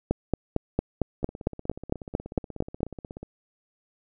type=two click trains; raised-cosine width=2 ms; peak=-24 / -9 dBFS; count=34 / 13; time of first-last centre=1.23-3.23 / 0.11-2.831 s; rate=16.5 / 4.41 Hz; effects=none